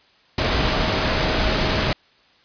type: tone in noise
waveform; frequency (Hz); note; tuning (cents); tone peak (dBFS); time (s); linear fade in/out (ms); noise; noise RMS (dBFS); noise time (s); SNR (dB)
sine; 631; D#5; +24; -30; 0.38-1.93; 2; pink; -20; 0.38-1.93; -13
effects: white hiss -56 dBFS RMS until 2.44 s + resampled to 11025 Hz